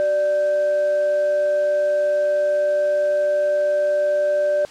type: tone with frequency modulation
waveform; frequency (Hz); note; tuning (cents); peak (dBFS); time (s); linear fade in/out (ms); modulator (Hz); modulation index
sine; 590; D5; +8; -16; 0-4.65; 0; 967; 0.24
effects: white hiss -44 dBFS RMS until 4.7 s + low-pass 6000 Hz 12 dB/octave